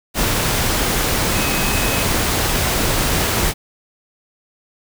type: tone in noise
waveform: sine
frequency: 2547 Hz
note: D#7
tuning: 40 cents sharp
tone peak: -26 dBFS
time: 1.31-2.06 s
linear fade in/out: 50 ms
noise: pink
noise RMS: -18 dBFS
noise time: 0.14-3.54 s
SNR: -11 dB
effects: none